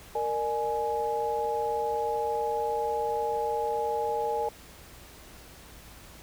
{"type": "tone cluster", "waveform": "sine", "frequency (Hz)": [463.7, 600, 838], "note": ["A#4", "D5", "G#5"], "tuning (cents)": [-9, 37, 15], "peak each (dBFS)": [-30, -35, -29], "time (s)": [0.15, 4.49], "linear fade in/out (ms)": 5, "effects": ["added 60 Hz sine -55 dBFS peak until 6.22 s", "pink hiss -50 dBFS RMS until 6.22 s"]}